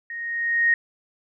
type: tone with level ramp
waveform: sine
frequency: 1864.7 Hz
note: A#6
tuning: in tune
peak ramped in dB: -31 to -14 dBFS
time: 0.1-0.74 s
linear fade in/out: 2 ms
effects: none